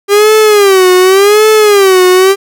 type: tone with vibrato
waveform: 45% pulse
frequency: 398.2 Hz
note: G4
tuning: 27 cents sharp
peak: -3 dBFS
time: 0.08-2.36 s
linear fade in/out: 50 ms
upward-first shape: sine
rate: 0.88 Hz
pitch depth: 150 cents each way
effects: none